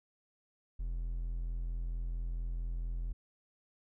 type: tone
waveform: triangle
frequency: 42.22 Hz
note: E1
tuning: 42 cents sharp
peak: -32 dBFS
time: 0.79-3.13 s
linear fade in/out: 10 ms
effects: none

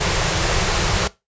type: band-stop noise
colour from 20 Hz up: pink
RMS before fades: -19 dBFS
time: 0-1.08 s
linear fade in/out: 10 ms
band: 200 to 320 Hz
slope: 96 dB/octave
effects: noise-tail reverb RT60 0.2 s tail -18 dB re dry + resampled to 16000 Hz

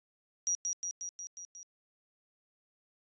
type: tone with echo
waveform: sine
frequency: 5760 Hz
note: F#8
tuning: 47 cents flat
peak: -28 dBFS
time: 0.47-0.55 s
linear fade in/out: 0 ms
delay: 180 ms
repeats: 6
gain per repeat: -3 dB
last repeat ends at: 1.63 s
effects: resampled to 16000 Hz

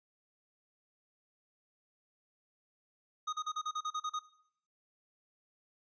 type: tone bursts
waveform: square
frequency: 1244.5 Hz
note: D#6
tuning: in tune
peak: -34 dBFS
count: 10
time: 3.27-4.193 s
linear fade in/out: 10 ms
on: 59 ms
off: 37 ms
effects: noise-tail reverb RT60 0.7 s tail -19 dB re dry + resampled to 16000 Hz

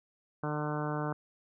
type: harmonic tone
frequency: 150 Hz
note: D3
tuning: 37 cents sharp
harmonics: 1 / 2 / 3 / 4 / 5 / 6 / 7 / 8 / 9 / 10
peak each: -35 / -38 / -40 / -41 / -42 / -43 / -43 / -44 / -45 / -45 dBFS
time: 0.43-1.13 s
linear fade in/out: 5 ms
effects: none

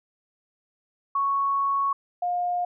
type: tone pair in turn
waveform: sine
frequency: 1108.7 / 710.4 Hz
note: C#6 / F5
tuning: 0 / +29 cents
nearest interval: minor sixth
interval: 771 cents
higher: first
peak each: -21 / -23 dBFS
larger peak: first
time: 1.15-1.93 / 2.22-2.65 s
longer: first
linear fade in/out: 5 ms
effects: none

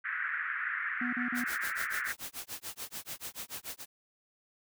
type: band-pass noise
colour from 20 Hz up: white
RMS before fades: -35 dBFS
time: 0.04-2.13 s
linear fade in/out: 20 ms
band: 1400 to 1900 Hz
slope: 48 dB/octave
type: tone bursts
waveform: triangle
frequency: 245.1 Hz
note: B3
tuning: 13 cents flat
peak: -31 dBFS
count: 3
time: 1.01-1.442 s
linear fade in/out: 5 ms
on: 120 ms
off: 36 ms
type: noise with tremolo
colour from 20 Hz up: white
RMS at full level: -39 dBFS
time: 1.34-3.86 s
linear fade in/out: 50 ms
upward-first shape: sine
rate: 6.9 Hz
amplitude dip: 100%
effects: none

